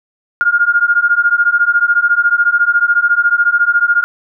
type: beating tone pair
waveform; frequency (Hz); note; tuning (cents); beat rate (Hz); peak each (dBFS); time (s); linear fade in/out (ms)
sine; 1410 / 1424; F6 / F6; +16 / +33; 14; -12; 0.41-4.04; 0
effects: none